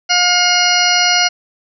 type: harmonic tone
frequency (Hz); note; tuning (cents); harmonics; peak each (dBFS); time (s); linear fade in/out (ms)
714; F5; +38; 1 / 2 / 3 / 4 / 6 / 7 / 8; -18 / -18 / -18 / -18 / -18 / -18 / -18; 0.09-1.29; 20
effects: none